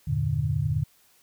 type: chord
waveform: sine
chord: E half-diminished seventh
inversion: none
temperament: equal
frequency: 82.41 / 98 / 116.54 / 146.83 Hz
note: E2 / G2 / Bb2 / D3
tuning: 0 / 0 / 0 / 0 cents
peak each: -31 / -31 / -28 / -26 dBFS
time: 0.07-0.84 s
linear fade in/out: 10 ms
effects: white hiss -61 dBFS RMS until 1.22 s